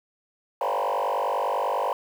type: tone with frequency modulation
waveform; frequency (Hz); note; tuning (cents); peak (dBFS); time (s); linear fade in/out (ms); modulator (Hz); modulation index
sine; 756; F#5; +37; -20; 0.61-1.93; 2; 50.1; 5.4
effects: tanh soft clip ceiling -22 dBFS + 8-bit